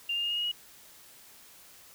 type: tone with pitch steps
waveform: sine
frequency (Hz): 2794 / 2815 / 2836 / 2858 / 2879 / 2901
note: F7 / F7 / F7 / F7 / F#7 / F#7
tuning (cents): 0 / +13 / +26 / +39 / -48 / -35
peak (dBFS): -28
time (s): 0.09-0.516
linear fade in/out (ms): 5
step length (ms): 71
effects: white hiss -54 dBFS RMS until 1.94 s